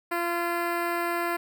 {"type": "tone with notch filter", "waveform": "10% pulse", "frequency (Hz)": 343.7, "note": "F4", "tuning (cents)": -28, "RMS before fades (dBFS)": -28, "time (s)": [0.11, 1.37], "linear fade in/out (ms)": 10, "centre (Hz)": 6000, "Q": 0.6, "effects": []}